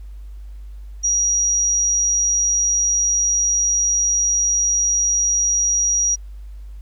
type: tone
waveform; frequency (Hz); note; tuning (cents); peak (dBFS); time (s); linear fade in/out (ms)
sine; 5750; F8; +50; -15; 1.03-6.16; 20
effects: added 50 Hz sine -32 dBFS peak until 6.81 s + pink hiss -60 dBFS RMS until 6.81 s